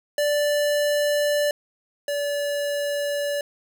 square tone pair in turn, 586 / 576.3 Hz, D5 / D5, -4 / -33 cents, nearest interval unison, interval 29 cents, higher first, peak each -20 / -24 dBFS, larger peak first, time 0.18-1.51 / 2.08-3.41 s, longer neither, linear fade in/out 2 ms, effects none

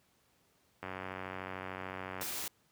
click train, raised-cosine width 0.5 ms, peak -25 dBFS, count 132, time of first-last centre 0.83-2.23 s, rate 93.6 Hz
white noise, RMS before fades -39 dBFS, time 2.21-2.48 s, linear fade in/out 2 ms
effects pink hiss -71 dBFS RMS until 2.71 s + high-pass 80 Hz 12 dB/octave

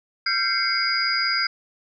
sine tone cluster, 1367 / 1563 / 2082 / 2208 / 4892 Hz, F6 / G6 / C7 / C#7 / D#8, -37 / -6 / -9 / -7 / -30 cents, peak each -28 / -26 / -29 / -30 / -23 dBFS, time 0.26-1.47 s, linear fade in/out 5 ms, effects none

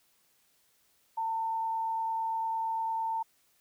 sine tone with frequency modulation, 900 Hz, A5, 39 cents sharp, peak -29 dBFS, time 1.17-3.23 s, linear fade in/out 10 ms, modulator 28.8 Hz, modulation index 0.31, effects white hiss -69 dBFS RMS until 3.6 s

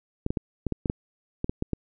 clicks, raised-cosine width 3 ms, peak -13 dBFS, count 11, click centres 0.264 / 0.305 / 0.372 / 0.667 / 0.723 / 0.858 / 0.899 / 1.444 / 1.495 / 1.624 / 1.733 s, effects none

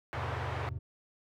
pink band-pass noise, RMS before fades -39 dBFS, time 0.13-0.69 s, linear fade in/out 0 ms, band 550 to 1600 Hz, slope 12 dB/octave
triangle chord, E augmented, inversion none, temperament just, 82.41 / 103.01 / 128.76 Hz, E2 / G#2 / B#2, 0 / -14 / -27 cents, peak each -38 dBFS, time 0.14-0.79 s, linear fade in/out 10 ms
effects none

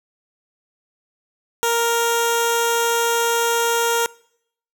10% pulse tone with notch filter, 466.3 Hz, A#4, 1 cent sharp, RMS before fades -19 dBFS, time 1.63-4.06 s, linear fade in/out 0 ms, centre 2100 Hz, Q 1.2, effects noise-tail reverb RT60 0.7 s tail -24 dB re dry

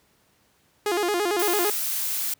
sawtooth tone with vibrato, 381.7 Hz, G4, 46 cents flat, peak -18 dBFS, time 0.86-1.7 s, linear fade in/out 2 ms, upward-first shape square, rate 8.9 Hz, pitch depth 150 cents each way
blue noise, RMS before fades -27 dBFS, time 1.39-2.34 s, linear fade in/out 5 ms
effects pink hiss -63 dBFS RMS until 2.39 s + high-pass 80 Hz 12 dB/octave

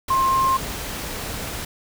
sine tone in noise, 1060 Hz, C6, 22 cents sharp, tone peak -16 dBFS, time 0.1-0.57 s, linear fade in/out 5 ms, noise pink, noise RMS -30 dBFS, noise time 0.08-1.65 s, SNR +11 dB, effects none

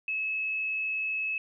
sine tone, 2588 Hz, E7, 32 cents flat, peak -28 dBFS, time 0.08-1.38 s, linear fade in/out 2 ms, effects none

